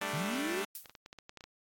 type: chord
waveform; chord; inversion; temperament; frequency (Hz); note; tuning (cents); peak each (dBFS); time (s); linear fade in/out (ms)
5% pulse; G suspended second; none; equal; 196 / 220 / 293.7; G3 / A3 / D4; 0 / 0 / 0; -28; 0.01-0.65; 5
type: linear sweep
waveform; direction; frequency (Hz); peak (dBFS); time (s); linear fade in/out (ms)
sine; up; 133.4 to 403; -34; 0.13-0.63; 10
type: noise with exponential decay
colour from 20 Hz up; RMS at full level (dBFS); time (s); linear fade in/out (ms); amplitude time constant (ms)
violet; -37; 0.75-0.96; 2; 44
type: clicks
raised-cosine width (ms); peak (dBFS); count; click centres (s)
0.2; -31; 10; 0.858 / 0.896 / 0.952 / 1.061 / 1.129 / 1.187 / 1.294 / 1.373 / 1.408 / 1.44
effects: AAC 64 kbps